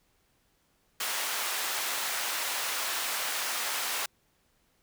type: high-pass noise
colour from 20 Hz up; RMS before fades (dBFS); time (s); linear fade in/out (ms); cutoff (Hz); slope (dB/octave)
pink; -32; 1-4.06; 5; 950; 12
effects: pink hiss -70 dBFS RMS until 4.82 s